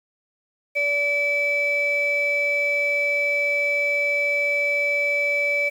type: tone pair together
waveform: sine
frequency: 576.8 / 2307 Hz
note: D5 / D7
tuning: -31 / -31 cents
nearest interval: 2 octaves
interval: 2400 cents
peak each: -24 / -19 dBFS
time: 0.75-5.7 s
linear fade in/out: 20 ms
effects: tanh soft clip ceiling -14 dBFS + 8-bit